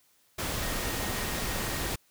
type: tone in noise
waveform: sine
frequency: 1864.7 Hz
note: A#6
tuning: in tune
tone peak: -43 dBFS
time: 0.62-1.89 s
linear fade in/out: 10 ms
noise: pink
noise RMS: -32 dBFS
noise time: 0.38-1.96 s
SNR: -14 dB
effects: white hiss -66 dBFS RMS until 2.1 s